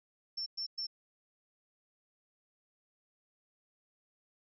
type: tone bursts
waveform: sine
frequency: 5390 Hz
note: E8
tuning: 38 cents sharp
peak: -35 dBFS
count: 3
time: 0.37-0.869 s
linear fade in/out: 10 ms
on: 93 ms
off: 110 ms
effects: none